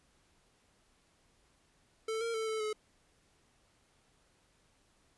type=tone with pitch steps; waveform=square; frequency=442.9 / 461.7 / 443.1 / 438.7 / 428.5 Hz; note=A4 / A#4 / A4 / A4 / A4; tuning=+11 / -17 / +12 / -5 / -46 cents; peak=-34 dBFS; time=2.08-2.73 s; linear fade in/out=5 ms; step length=130 ms; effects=pink hiss -70 dBFS RMS until 5.17 s + resampled to 24000 Hz